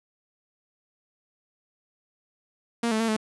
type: tone with pitch steps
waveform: sawtooth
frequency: 233.8 / 218.8 / 226.8 / 217 Hz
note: A#3 / A3 / A#3 / A3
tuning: +5 / -9 / -47 / -24 cents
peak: -19 dBFS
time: 2.83-3.166 s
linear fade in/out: 5 ms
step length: 84 ms
effects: resampled to 24000 Hz + 9-bit